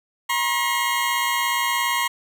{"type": "tone pair together", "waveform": "20% pulse", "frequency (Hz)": [956, 1073.1], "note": ["A#5", "C6"], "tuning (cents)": [43, 43], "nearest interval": "major second", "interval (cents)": 200, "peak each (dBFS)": -18, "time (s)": [0.29, 2.08], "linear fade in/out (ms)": 10, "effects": []}